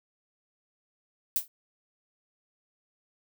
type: noise with exponential decay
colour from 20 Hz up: violet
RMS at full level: -22 dBFS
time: 1.36-1.48 s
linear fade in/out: 1 ms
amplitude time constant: 25 ms
effects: none